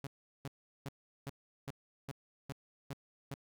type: tone bursts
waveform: sawtooth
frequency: 138.59 Hz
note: C#3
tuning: in tune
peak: -36 dBFS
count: 9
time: 0.04-3.341 s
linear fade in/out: 0 ms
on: 29 ms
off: 380 ms
effects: none